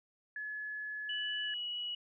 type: tone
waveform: sine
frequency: 1706 Hz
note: G#6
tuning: 46 cents sharp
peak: -38 dBFS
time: 0.36-1.54 s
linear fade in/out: 2 ms
type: tone with pitch glide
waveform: sine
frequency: 2960 to 2926 Hz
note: F#7 to F#7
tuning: 0 to -20 cents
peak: -36 dBFS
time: 1.09-1.95 s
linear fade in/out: 5 ms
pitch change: -20 cents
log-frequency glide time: 1.43-1.54 s
effects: none